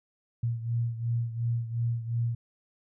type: beating tone pair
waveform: sine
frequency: 116.54 / 119.34 Hz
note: A#2 / A#2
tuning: 0 / +41 cents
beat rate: 2.8 Hz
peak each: -28 / -33 dBFS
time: 0.43-2.35 s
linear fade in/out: 5 ms
effects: none